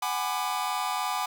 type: chord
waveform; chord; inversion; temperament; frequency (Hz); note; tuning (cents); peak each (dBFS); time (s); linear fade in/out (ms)
45% pulse; G# half-diminished seventh; third; just; 747.5 / 830.6 / 996.7 / 1196.1; F#5 / G#5 / B5 / D6; +17 / 0 / +16 / +31; -33; 0.02-1.26; 5
effects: none